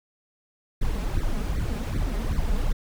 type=noise with flanger; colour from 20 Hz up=brown; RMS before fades=-25 dBFS; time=0.81-2.73 s; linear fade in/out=10 ms; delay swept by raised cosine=0.49 to 4.89 ms; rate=2.6 Hz; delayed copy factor=+1; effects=none